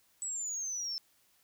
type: exponential sweep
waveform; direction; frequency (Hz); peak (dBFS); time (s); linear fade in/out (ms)
sine; down; 7960 to 5274; -33; 0.22-0.98; 0
effects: tanh soft clip ceiling -31 dBFS + white hiss -69 dBFS RMS until 1.43 s